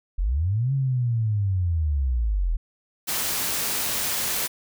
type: linear two-way sweep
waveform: sine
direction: up then down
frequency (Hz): 37.83 to 138.59 to 37.83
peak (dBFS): -20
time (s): 0.18-2.57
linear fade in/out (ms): 10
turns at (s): 0.73
type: noise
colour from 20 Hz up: white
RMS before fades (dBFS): -26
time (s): 3.07-4.48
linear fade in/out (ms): 20
effects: none